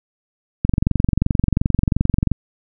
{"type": "click train", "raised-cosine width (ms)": 5, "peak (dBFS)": -3, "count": 39, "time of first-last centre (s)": [0.65, 2.317], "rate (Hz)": 22.8, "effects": []}